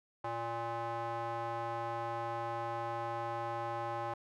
square tone with band-pass filter, 116.54 Hz, A#2, in tune, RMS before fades -38 dBFS, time 0.24-4.14 s, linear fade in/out 5 ms, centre 880 Hz, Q 2.4, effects none

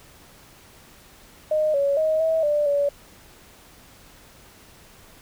sine tone with pitch steps, 616 / 561 / 629 / 645 / 591 / 571 Hz, D#5 / C#5 / D#5 / E5 / D5 / D5, -17 / +21 / +19 / -38 / +11 / -49 cents, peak -18 dBFS, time 1.51-2.89 s, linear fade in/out 5 ms, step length 230 ms, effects pink hiss -50 dBFS RMS until 5.21 s

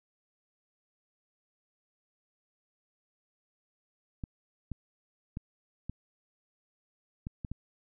clicks, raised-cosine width 5 ms, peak -24 dBFS, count 7, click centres 4.238 / 4.717 / 5.371 / 5.896 / 7.269 / 7.448 / 7.516 s, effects none

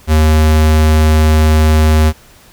square tone, 77.78 Hz, D#2, in tune, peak -7 dBFS, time 0.07-2.13 s, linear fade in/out 50 ms, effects pink hiss -43 dBFS RMS until 2.52 s

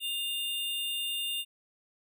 square tone pair together, 2806 / 3605 Hz, F7 / A7, +8 / +41 cents, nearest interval major third, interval 433 cents, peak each -33 / -37 dBFS, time 0-1.45 s, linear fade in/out 50 ms, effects none

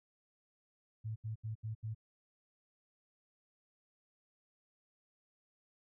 sine tone bursts, 110 Hz, A2, in tune, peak -37 dBFS, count 5, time 1.04-1.948 s, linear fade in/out 20 ms, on 120 ms, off 77 ms, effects none

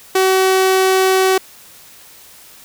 sawtooth tone, 378.3 Hz, F#4, 38 cents sharp, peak -7 dBFS, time 0.15-1.38 s, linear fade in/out 5 ms, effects white hiss -42 dBFS RMS until 2.64 s

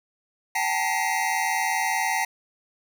square tone cluster, 764 / 844 / 904 / 1914 / 2079 Hz, G5 / G#5 / A5 / A#6 / C7, -45 / +28 / +47 / +45 / -12 cents, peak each -30 dBFS, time 0.55-2.25 s, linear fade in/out 5 ms, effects none

